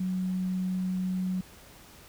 sine tone, 185 Hz, F#3, in tune, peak -27 dBFS, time 0-1.41 s, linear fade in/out 5 ms, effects pink hiss -52 dBFS RMS until 2.08 s

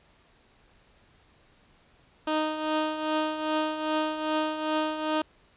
15% pulse tone with tremolo, 309.8 Hz, D#4, 7 cents flat, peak -17 dBFS, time 2.27-5.22 s, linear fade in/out 5 ms, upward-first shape triangle, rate 2.5 Hz, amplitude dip 65%, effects pink hiss -61 dBFS RMS until 5.56 s + resampled to 8000 Hz

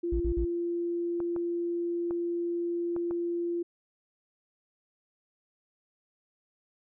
sine tone, 344.1 Hz, F4, 26 cents flat, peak -28 dBFS, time 0.03-3.63 s, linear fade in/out 10 ms
triangle tone bursts, 57.3 Hz, A#1, 29 cents flat, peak -25 dBFS, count 3, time 0.12-0.45 s, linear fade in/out 5 ms, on 82 ms, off 42 ms
clicks, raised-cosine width 1 ms, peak -27 dBFS, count 5, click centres 1.203 / 1.363 / 2.109 / 2.964 / 3.11 s
effects none

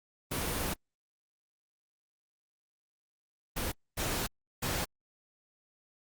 pink noise bursts at uneven times, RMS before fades -33 dBFS, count 4, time 0.31-0.74 / 3.56-3.72 / 3.97-4.27 / 4.62-4.85 s, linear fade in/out 10 ms, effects Opus 24 kbps

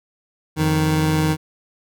25% pulse tone pair together, 87.5 / 155.91 Hz, F2 / D#3, +4 / +4 cents, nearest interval minor seventh, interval 1000 cents, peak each -21 / -13 dBFS, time 0.56-1.37 s, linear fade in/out 50 ms, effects none

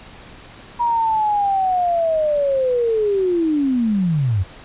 sine linear sweep, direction down, 961 to 85.8 Hz, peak -15 dBFS, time 0.79-4.44 s, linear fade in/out 20 ms, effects pink hiss -41 dBFS RMS until 4.64 s + resampled to 8000 Hz

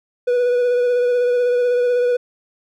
triangle tone with vibrato, 490 Hz, B4, 14 cents flat, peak -12 dBFS, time 0.27-2.17 s, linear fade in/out 10 ms, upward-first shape sine, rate 16 Hz, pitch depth 21 cents each way, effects none

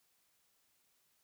silence, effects white hiss -75 dBFS RMS until 1.23 s

